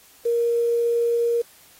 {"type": "tone with quantisation", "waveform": "sine", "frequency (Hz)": 470, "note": "A#4", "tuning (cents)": 14, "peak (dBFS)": -18, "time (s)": [0.25, 1.42], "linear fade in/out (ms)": 10, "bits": 7, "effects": ["white hiss -52 dBFS RMS until 1.79 s", "AAC 48 kbps"]}